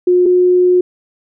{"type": "tone pair in turn", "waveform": "sine", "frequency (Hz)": [359.4, 361.1], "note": ["F4", "F#4"], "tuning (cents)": [50, -42], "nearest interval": "unison", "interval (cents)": 8, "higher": "second", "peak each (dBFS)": -7, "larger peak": "neither", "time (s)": [[0.07, 0.26], [0.26, 0.81]], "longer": "second", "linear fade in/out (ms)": 5, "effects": []}